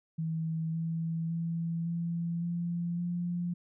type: tone with pitch steps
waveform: sine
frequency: 161.5 / 164.04 / 166.62 / 169.24 / 171.9 / 174.6 Hz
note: E3 / E3 / E3 / E3 / F3 / F3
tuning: -35 / -8 / +19 / +46 / -27 / 0 cents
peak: -30 dBFS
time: 0.18-3.54 s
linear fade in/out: 10 ms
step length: 560 ms
effects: none